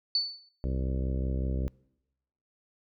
sine tone with exponential decay, 4488 Hz, C#8, 21 cents sharp, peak -21 dBFS, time 0.15-0.49 s, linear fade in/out 2 ms, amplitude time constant 73 ms
harmonic tone, 65.3 Hz, C2, 3 cents flat, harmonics 1 / 2 / 3 / 4 / 5 / 6 / 7 / 8 / 9, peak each -29 / -35 / -39 / -41 / -43 / -45 / -46 / -47 / -48 dBFS, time 0.64-1.68 s, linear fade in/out 0 ms
effects noise-tail reverb RT60 0.9 s tail -25 dB re dry

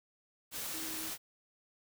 sine tone in noise, 317.8 Hz, D#4, 37 cents sharp, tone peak -46 dBFS, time 0.71-1.12 s, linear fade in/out 50 ms, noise white, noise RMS -40 dBFS, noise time 0.51-1.18 s, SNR -9 dB, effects none

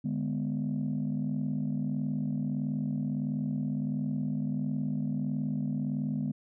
sine chord, G# diminished, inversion second, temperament just, 149.51 / 207.7 / 249.2 Hz, D3 / G#3 / B3, +31 / 0 / +16 cents, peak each -32 dBFS, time 0.04-6.32 s, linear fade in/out 10 ms, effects tanh soft clip ceiling -23 dBFS

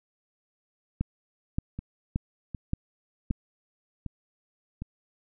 two click trains, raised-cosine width 5 ms, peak -14 / -22 dBFS, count 5 / 5, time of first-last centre 1.01-3.309 / 1.79-4.82 s, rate 1.74 / 1.32 Hz, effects none

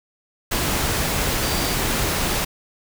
sine tone in noise, 4699 Hz, D8, in tune, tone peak -32 dBFS, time 1.42-1.75 s, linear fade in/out 10 ms, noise pink, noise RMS -22 dBFS, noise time 0.51-2.45 s, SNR -13 dB, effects none

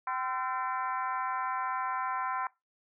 harmonic tone with a mistuned harmonic, 256.6 Hz, C4, 34 cents flat, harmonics 3 / 4 / 5 / 6 / 7 / 8 / 9, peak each -37 / -33 / -37 / -44 / -45 / -49 / -49 dBFS, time 0.07-2.47 s, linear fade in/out 2 ms, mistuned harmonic 5, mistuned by +86 cents, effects noise-tail reverb RT60 0.2 s tail -21 dB re dry

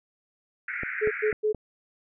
white band-pass noise, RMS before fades -33 dBFS, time 0.68-1.33 s, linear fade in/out 5 ms, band 1400 to 2300 Hz, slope 96 dB/octave
clicks, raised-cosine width 2 ms, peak -21 dBFS, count 4, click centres 0.834 / 1.074 / 1.328 / 1.547 s
sine tone bursts, 427.5 Hz, A4, 50 cents flat, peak -21 dBFS, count 3, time 1.01-1.53 s, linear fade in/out 20 ms, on 100 ms, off 110 ms
effects none

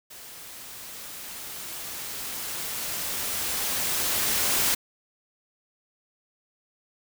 white noise with level ramp, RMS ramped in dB -44 to -23 dBFS, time 0.1-4.75 s, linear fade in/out 10 ms, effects none

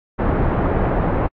pink low-pass noise, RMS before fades -18 dBFS, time 0.18-1.28 s, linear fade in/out 20 ms, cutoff 1100 Hz, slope 12 dB/octave, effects low-pass 2000 Hz 12 dB/octave + AAC 32 kbps

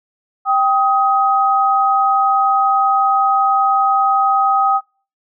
sine tone pair together, 784 / 1258.5 Hz, G5 / D#6, 0 / +19 cents, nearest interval minor sixth, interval 819 cents, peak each -14 dBFS, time 0.45-4.81 s, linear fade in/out 50 ms, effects noise-tail reverb RT60 0.4 s tail -25 dB re dry

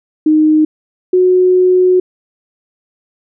sine tone pair in turn, 309.1 / 366.4 Hz, D#4 / F#4, -11 / -17 cents, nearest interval minor third, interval 294 cents, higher second, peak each -6 dBFS, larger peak neither, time 0.26-0.65 / 1.13-2 s, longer second, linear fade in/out 5 ms, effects none

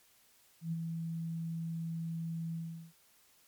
sine tone with ADSR envelope, 164.81 Hz, E3, in tune, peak -31 dBFS, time 0.61-2.93 s, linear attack 110 ms, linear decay 32 ms, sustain -4 dB, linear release 390 ms, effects white hiss -66 dBFS RMS until 3.47 s + MP3 96 kbps

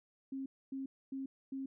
sine tone bursts, 268.8 Hz, C4, 47 cents sharp, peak -38 dBFS, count 4, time 0.32-1.66 s, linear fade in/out 5 ms, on 140 ms, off 260 ms, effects none

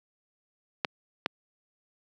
clicks, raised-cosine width 0.3 ms, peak -9 dBFS, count 2, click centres 0.848 / 1.261 s, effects high-pass 200 Hz 12 dB/octave

